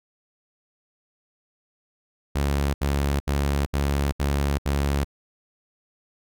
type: tone bursts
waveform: sawtooth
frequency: 70.6 Hz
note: C#2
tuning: 32 cents sharp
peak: -17 dBFS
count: 6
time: 2.35-5.045 s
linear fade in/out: 10 ms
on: 390 ms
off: 71 ms
effects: none